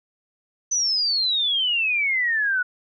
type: exponential sweep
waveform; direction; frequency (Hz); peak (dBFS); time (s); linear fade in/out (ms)
sine; down; 6100 to 1453; -19; 0.71-2.63; 10
effects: none